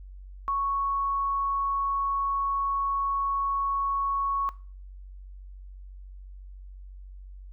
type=tone; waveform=sine; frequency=1108.7 Hz; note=C#6; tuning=in tune; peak=-24 dBFS; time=0.48-4.49 s; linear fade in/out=0 ms; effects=noise-tail reverb RT60 0.4 s tail -19 dB re dry + added 47 Hz sine -41 dBFS peak until 7.52 s